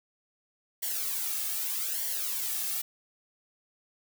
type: noise with flanger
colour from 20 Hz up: blue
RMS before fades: -32 dBFS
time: 0.82-2.82 s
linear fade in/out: 10 ms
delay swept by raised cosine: 0.78 to 2.08 ms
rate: 0.82 Hz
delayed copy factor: -0.7
effects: none